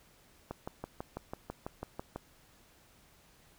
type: click train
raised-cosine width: 1 ms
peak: -24 dBFS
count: 11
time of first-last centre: 0.51-2.16 s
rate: 6.06 Hz
effects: pink hiss -63 dBFS RMS until 3.58 s